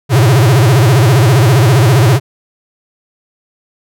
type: tone with vibrato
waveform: square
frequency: 123.47 Hz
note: B2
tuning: in tune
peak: -6 dBFS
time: 0.09-2.2 s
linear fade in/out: 50 ms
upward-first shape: sine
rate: 15 Hz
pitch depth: 270 cents each way
effects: none